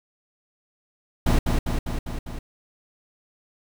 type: noise with echo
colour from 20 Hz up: brown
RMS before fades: -18 dBFS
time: 1.26-1.39 s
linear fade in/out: 5 ms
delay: 200 ms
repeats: 5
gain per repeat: -3 dB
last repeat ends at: 2.39 s
effects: none